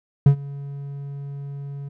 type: tone with ADSR envelope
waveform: triangle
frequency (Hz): 140.7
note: C#3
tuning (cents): +26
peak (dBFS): -5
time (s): 0.26-1.89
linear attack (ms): 4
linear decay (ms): 89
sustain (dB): -23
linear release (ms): 11
effects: none